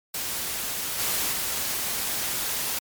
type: noise with level steps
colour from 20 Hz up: white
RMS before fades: -30 / -26 / -28 dBFS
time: 0.14-2.79 s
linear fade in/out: 5 ms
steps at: 0.98 / 1.31 s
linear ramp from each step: 20 ms
effects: MP3 96 kbps